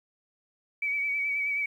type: tone with vibrato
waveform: sine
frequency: 2280 Hz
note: C#7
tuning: 48 cents sharp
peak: -26 dBFS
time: 0.82-1.66 s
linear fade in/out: 5 ms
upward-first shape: sine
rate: 9.4 Hz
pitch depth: 32 cents each way
effects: 10-bit